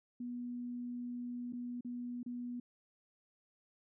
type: tone with dropouts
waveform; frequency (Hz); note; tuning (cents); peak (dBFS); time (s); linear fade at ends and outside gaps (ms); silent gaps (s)
sine; 243.6; B3; -24; -39; 0.2-2.6; 5; 1.525-1.532 / 1.809-1.847 / 2.231-2.261
effects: none